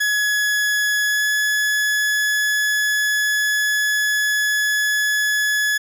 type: tone with pitch glide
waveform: 40% pulse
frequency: 1690 to 1700.8 Hz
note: G#6 to G#6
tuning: +30 to +41 cents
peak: -16 dBFS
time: 0-5.78 s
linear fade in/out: 10 ms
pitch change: +11 cents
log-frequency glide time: 1.05-1.26 s
effects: none